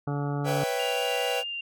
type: harmonic tone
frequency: 143.6 Hz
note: D3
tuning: 39 cents flat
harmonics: 1 / 2 / 3 / 4 / 5 / 6 / 8 / 9 / 10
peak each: -28 / -34 / -37 / -42 / -39 / -41 / -44 / -44 / -47 dBFS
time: 0.07-0.64 s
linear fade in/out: 5 ms
type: chord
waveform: 45% pulse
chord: C# half-diminished seventh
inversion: third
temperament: equal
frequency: 493.9 / 554.4 / 659.3 / 784 Hz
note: B4 / C#5 / E5 / G5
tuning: 0 / 0 / 0 / 0 cents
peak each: -30 / -33 / -35 / -32 dBFS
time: 0.44-1.44 s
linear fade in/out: 50 ms
type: tone with vibrato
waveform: sine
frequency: 2794 Hz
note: F7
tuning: in tune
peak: -31 dBFS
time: 0.79-1.61 s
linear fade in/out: 5 ms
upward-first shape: sine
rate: 4.8 Hz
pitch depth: 9 cents each way
effects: none